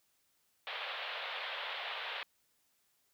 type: band-pass noise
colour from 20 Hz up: white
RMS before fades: -41 dBFS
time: 0.67-2.23 s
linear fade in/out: 0 ms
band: 490 to 3700 Hz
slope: 48 dB/octave
effects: white hiss -75 dBFS RMS until 3.13 s